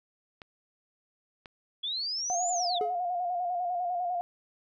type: clicks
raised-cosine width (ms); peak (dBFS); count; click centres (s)
0.3; -28; 2; 0.418 / 1.458
type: linear two-way sweep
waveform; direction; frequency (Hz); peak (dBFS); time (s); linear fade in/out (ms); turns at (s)
sine; up then down; 3325 to 7200 to 3325; -30; 1.83-2.79; 10; 2.5
type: tone with vibrato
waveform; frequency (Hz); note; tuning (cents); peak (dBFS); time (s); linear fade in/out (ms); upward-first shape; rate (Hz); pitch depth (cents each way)
sine; 712; F5; +33; -28; 2.3-4.21; 0; square; 10; 40
type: tone with exponential decay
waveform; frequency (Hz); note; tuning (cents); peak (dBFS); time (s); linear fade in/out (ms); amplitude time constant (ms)
triangle; 424.7; G#4; +39; -24; 2.81-3.02; 1; 44
effects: none